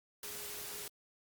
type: tone in noise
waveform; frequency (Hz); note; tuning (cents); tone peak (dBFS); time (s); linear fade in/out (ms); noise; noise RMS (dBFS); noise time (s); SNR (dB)
sine; 415.3; G#4; 0; -54; 0.23-0.88; 2; white; -44; 0.23-0.88; -13
effects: Opus 48 kbps